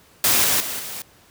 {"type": "noise with level steps", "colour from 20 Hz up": "white", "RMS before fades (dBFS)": [-17, -19, -28, -32], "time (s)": [0.24, 1.02], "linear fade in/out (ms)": 2, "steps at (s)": [0.44, 0.6, 0.79], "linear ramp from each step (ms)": 5, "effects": ["pink hiss -53 dBFS RMS until 1.3 s", "high-pass 60 Hz 12 dB/octave"]}